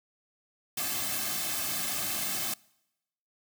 white noise with comb filter, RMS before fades -32 dBFS, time 0.77-2.54 s, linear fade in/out 5 ms, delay 2.1 ms, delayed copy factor -1, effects noise-tail reverb RT60 0.9 s tail -25 dB re dry

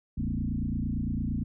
sine tone with frequency modulation, 146.83 Hz, D3, in tune, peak -27 dBFS, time 0.17-1.44 s, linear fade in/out 10 ms, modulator 28.8 Hz, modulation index 3.9, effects none

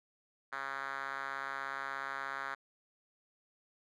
5% pulse tone with band-pass filter, 136.7 Hz, C#3, 24 cents flat, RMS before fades -40 dBFS, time 0.52-2.55 s, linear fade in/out 10 ms, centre 1500 Hz, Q 2.1, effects none

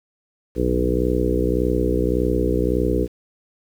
harmonic tone with a mistuned harmonic, 61.74 Hz, B1, in tune, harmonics 1 / 2 / 3 / 4 / 5 / 6 / 7 / 8, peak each -23 / -29 / -27 / -29 / -24 / -26 / -24 / -26 dBFS, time 0.55-3.08 s, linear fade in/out 50 ms, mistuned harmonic 2, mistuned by -26 cents, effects 8-bit

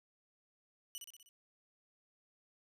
15% pulse tone with echo, 2960 Hz, F#7, in tune, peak -35 dBFS, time 0.95-0.98 s, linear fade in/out 0 ms, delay 62 ms, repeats 5, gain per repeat -4 dB, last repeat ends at 1.29 s, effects none

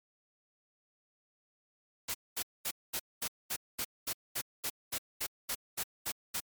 white noise bursts, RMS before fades -35 dBFS, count 16, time 2.08-6.404 s, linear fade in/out 10 ms, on 64 ms, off 220 ms, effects MP3 96 kbps

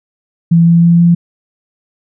sine tone with pitch steps, 167.9 / 169.07 / 170.24 / 171.43 Hz, E3 / E3 / F3 / F3, +32 / +44 / -44 / -32 cents, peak -4 dBFS, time 0.51-1.15 s, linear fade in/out 10 ms, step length 160 ms, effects none

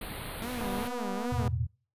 pink band-stop noise, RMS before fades -39 dBFS, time 0.01-0.88 s, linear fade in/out 5 ms, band 4400 to 8700 Hz, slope 96 dB/octave
sawtooth tone with vibrato, 220 Hz, A3, in tune, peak -31 dBFS, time 0.42-1.48 s, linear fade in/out 2 ms, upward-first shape sine, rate 2.5 Hz, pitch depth 230 cents each way
click train, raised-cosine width 1 ms, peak -25 dBFS, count 213, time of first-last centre 0.61-1.479 s, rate 244 Hz
sine chord, E suspended fourth, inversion none, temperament equal, 82.41 / 110 / 123.47 Hz, E2 / A2 / B2, 0 / 0 / 0 cents, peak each -32 dBFS, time 1.32-1.67 s, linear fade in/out 5 ms
effects noise-tail reverb RT60 0.4 s tail -26 dB re dry + resampled to 32000 Hz

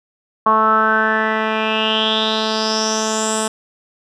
10% pulse tone with low-pass filter sweep, 218.7 Hz, A3, 10 cents flat, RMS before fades -17 dBFS, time 0.46-3.48 s, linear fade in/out 5 ms, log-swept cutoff 1100 to 8700 Hz, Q 7.3, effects none

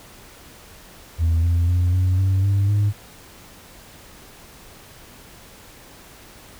sine tone with pitch steps, 82.41 / 85.51 / 88.73 / 92.08 / 95.54 / 99.14 / 102.87 Hz, E2 / F2 / F2 / F#2 / G2 / G2 / G#2, 0 / -36 / +28 / -8 / -44 / +20 / -16 cents, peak -13 dBFS, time 1.18-2.93 s, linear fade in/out 50 ms, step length 250 ms, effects tanh soft clip ceiling -14 dBFS + pink hiss -45 dBFS RMS until 6.59 s

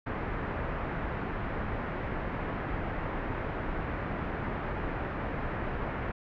pink low-pass noise, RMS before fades -34 dBFS, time 0.06-6.12 s, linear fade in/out 10 ms, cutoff 2000 Hz, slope 24 dB/octave, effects none

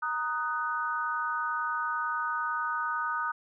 sine chord, D# minor, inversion second, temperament just, 933.4 / 1244.5 / 1493.4 Hz, A#5 / D#6 / F#6, +2 / 0 / +16 cents, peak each -35 / -31 / -33 dBFS, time 0.02-3.32 s, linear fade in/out 10 ms, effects none

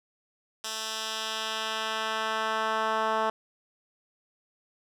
10% pulse tone with band-pass filter sweep, 220 Hz, A3, in tune, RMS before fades -30 dBFS, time 0.64-3.3 s, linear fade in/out 5 ms, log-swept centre 5700 to 970 Hz, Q 0.97, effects none

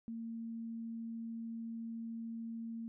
sine tone, 228.4 Hz, A#3, 35 cents flat, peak -40 dBFS, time 0.08-2.88 s, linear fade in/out 0 ms, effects none

